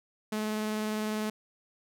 sawtooth tone with vibrato, 214.5 Hz, A3, 44 cents flat, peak -26 dBFS, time 0.32-1.3 s, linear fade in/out 5 ms, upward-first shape sine, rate 20 Hz, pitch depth 15 cents each way, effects none

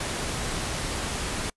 pink noise, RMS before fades -30 dBFS, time 0-1.5 s, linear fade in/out 5 ms, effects noise-tail reverb RT60 0.1 s tail -26 dB re dry + resampled to 24000 Hz

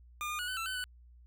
25% pulse tone with pitch steps, 1209 / 1217 / 1458 / 1509 / 1337 / 1518 / 1491 Hz, D6 / D#6 / F#6 / F#6 / E6 / F#6 / F#6, +50 / -39 / -26 / +34 / +24 / +44 / +13 cents, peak -31 dBFS, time 0.21-0.84 s, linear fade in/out 0 ms, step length 90 ms, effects added 60 Hz sine -54 dBFS peak until 1.26 s

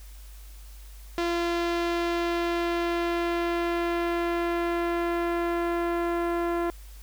sawtooth tone with low-pass filter sweep, 342.9 Hz, F4, 32 cents flat, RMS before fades -27 dBFS, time 1.18-6.7 s, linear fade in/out 0 ms, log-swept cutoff 4600 to 1500 Hz, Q 0.9, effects added 50 Hz sine -42 dBFS peak until 7.02 s + white hiss -54 dBFS RMS until 7.02 s

